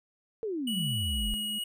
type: exponential sweep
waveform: sine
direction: down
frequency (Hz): 463.6 to 41.28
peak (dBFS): -30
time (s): 0.43-1.34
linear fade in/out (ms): 0
type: tone with pitch glide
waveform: square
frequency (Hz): 2936 to 2899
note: F#7 to F#7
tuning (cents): -14 to -36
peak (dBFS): -32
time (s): 0.67-1.64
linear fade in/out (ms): 5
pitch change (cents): -22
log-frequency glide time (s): 0.96-1.37
type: tone with tremolo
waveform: sine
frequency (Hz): 210.1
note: G#3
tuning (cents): +20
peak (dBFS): -35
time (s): 0.72-1.59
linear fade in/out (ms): 10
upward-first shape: triangle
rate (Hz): 2.3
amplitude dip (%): 50
effects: none